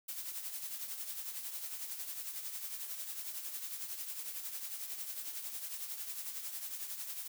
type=noise with tremolo; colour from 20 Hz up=blue; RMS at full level=-40 dBFS; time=0.08-7.28 s; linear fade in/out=10 ms; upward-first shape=triangle; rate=11 Hz; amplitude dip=60%; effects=none

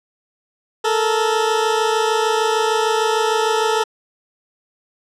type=tone pair together; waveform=20% pulse; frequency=436.2 / 462.8 Hz; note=A4 / A#4; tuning=-15 / -13 cents; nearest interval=minor second; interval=102 cents; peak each=-12 / -16 dBFS; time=0.84-3.84 s; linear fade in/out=10 ms; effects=low-pass 8000 Hz 12 dB/octave

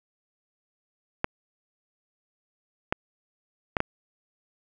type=clicks; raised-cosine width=0.5 ms; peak=-8 dBFS; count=4; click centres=1.244 / 2.925 / 3.768 / 3.804 s; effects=none

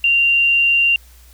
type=tone; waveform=sine; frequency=2773 Hz; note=F7; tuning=13 cents flat; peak=-11 dBFS; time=0.04-0.96 s; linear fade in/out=2 ms; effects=added 60 Hz sine -43 dBFS peak until 1.33 s + white hiss -50 dBFS RMS until 1.33 s

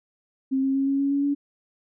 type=tone with pitch steps; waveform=sine; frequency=266.3 / 269.2 / 272.2 / 275.2 / 278.3 / 281.3 / 284.4 Hz; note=C4 / C4 / C#4 / C#4 / C#4 / C#4 / C#4; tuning=+31 / +49 / -31 / -12 / +7 / +26 / +45 cents; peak=-20 dBFS; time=0.51-1.35 s; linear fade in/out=20 ms; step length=120 ms; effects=none

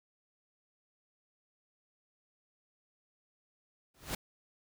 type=noise with exponential growth; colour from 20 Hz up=pink; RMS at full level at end=-32 dBFS; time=3.94-4.15 s; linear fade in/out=5 ms; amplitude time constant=45 ms; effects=none

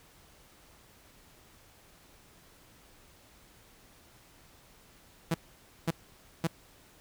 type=tone bursts; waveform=sawtooth; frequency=164.8 Hz; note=E3; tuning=in tune; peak=-22 dBFS; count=3; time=5.31-6.472 s; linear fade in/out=5 ms; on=34 ms; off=530 ms; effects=pink hiss -59 dBFS RMS until 7 s

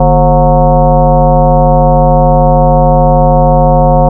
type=tone with frequency modulation; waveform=sine; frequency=340.7 Hz; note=F4; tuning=43 cents flat; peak=-3 dBFS; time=0-4.09 s; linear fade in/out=5 ms; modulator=192 Hz; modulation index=2.6; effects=none

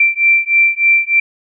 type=beating tone pair; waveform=sine; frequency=2349 / 2352.3 Hz; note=D7 / D7; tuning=0 / +2 cents; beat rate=3.3 Hz; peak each=-12 dBFS; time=0-1.2 s; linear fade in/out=5 ms; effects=none

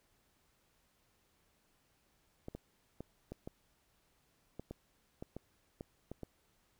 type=clicks; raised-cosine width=2 ms; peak=-30 dBFS; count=12; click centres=2.484 / 2.55 / 3.006 / 3.32 / 3.475 / 4.596 / 4.71 / 5.225 / 5.366 / 5.809 / 6.116 / 6.233 s; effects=pink hiss -74 dBFS RMS until 6.79 s

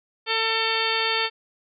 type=harmonic tone; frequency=448 Hz; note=A4; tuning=31 cents sharp; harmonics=1 / 2 / 3 / 4 / 5 / 6 / 7 / 8 / 10; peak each=-30 / -30 / -30 / -30 / -30 / -30 / -30 / -30 / -30 dBFS; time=0.26-1.3 s; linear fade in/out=50 ms; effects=none

